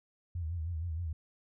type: tone with vibrato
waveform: sine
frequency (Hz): 83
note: E2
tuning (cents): +12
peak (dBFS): -33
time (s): 0.35-1.13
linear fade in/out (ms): 5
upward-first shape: sine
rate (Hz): 6.4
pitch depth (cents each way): 110
effects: none